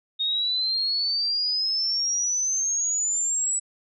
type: exponential sweep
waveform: sine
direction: up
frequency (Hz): 3700 to 7902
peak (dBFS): -22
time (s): 0.19-3.6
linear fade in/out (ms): 20
effects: none